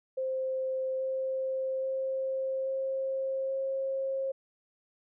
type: tone with pitch steps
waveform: sine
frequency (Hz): 523.3 / 526.6 / 530 / 533.4 / 536.8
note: C5 / C5 / C5 / C5 / C5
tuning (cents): 0 / +11 / +22 / +33 / +44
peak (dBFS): -29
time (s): 0.17-4.32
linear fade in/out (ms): 10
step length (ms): 830
effects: none